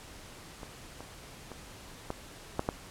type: clicks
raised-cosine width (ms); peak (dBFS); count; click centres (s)
1; -27 / -29 / -28 / -19 / -14 / -14; 6; 0.632 / 1.006 / 1.517 / 2.104 / 2.594 / 2.689
effects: pink hiss -49 dBFS RMS until 2.9 s + low-pass 11000 Hz 12 dB/octave